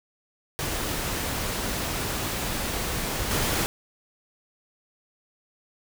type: noise with level steps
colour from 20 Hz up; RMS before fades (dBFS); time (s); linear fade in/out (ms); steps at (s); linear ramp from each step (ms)
pink; -29 / -25; 0.59-3.66; 0; 3.31; 2
effects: none